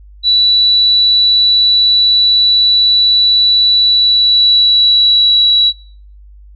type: tone with pitch glide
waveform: sine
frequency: 3948 to 3912 Hz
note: B7 to B7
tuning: -1 to -17 cents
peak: -6 dBFS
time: 0.23-5.73 s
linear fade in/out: 50 ms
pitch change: -16 cents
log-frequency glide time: 3.78-5.45 s
effects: noise-tail reverb RT60 0.5 s tail -22 dB re dry + added 50 Hz sine -35 dBFS peak until 6.55 s